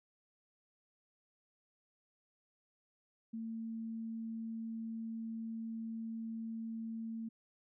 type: tone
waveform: sine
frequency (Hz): 225.5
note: A3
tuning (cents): +43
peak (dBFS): -39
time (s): 3.33-7.29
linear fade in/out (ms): 10
effects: none